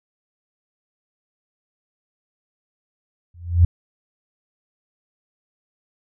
sine tone with exponential growth, 86.2 Hz, F2, 22 cents flat, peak -6 dBFS, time 3.34-3.65 s, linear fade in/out 5 ms, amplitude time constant 67 ms, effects none

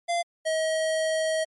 square tone pair in turn, 689 / 636 Hz, F5 / D#5, -24 / +38 cents, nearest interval minor second, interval 138 cents, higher first, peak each -24 dBFS, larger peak neither, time 0.08-0.23 / 0.45-1.45 s, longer second, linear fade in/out 20 ms, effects MP3 48 kbps

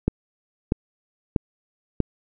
click train, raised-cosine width 3 ms, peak -6 dBFS, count 4, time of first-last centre 0.08-2.003 s, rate 1.56 Hz, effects none

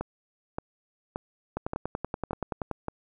two click trains, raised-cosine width 1 ms, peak -16 / -17 dBFS, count 13 / 6, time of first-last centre 1.57-2.713 / 0.01-2.884 s, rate 10.5 / 1.74 Hz, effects none

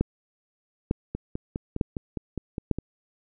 two click trains, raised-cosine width 3 ms, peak -9 / -17 dBFS, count 4 / 9, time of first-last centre 0.01-2.713 / 1.15-2.786 s, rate 1.11 / 4.89 Hz, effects none

